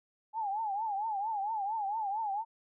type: tone with vibrato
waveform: sine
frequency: 840 Hz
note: G#5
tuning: 19 cents sharp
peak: -31 dBFS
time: 0.33-2.45 s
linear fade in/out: 50 ms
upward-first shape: triangle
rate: 4.4 Hz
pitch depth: 160 cents each way
effects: none